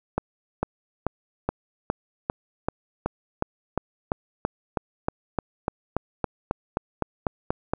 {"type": "accelerating click train", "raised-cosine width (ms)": 1, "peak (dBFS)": -9, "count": 24, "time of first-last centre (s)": [0.18, 7.735], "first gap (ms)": 450, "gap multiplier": 0.97, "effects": []}